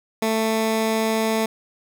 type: tone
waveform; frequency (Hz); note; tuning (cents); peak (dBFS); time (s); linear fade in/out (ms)
15% pulse; 221.5; A3; +12; -13; 0.22-1.46; 5
effects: none